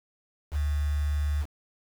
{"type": "tone with quantisation", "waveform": "sine", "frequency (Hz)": 73.42, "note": "D2", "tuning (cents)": 0, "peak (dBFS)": -24, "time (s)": [0.51, 1.46], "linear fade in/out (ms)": 50, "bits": 7, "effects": []}